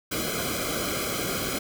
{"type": "noise with comb filter", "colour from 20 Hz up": "pink", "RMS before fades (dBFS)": -29, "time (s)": [0.11, 1.59], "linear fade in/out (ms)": 10, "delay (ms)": 1.1, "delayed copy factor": -0.95, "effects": []}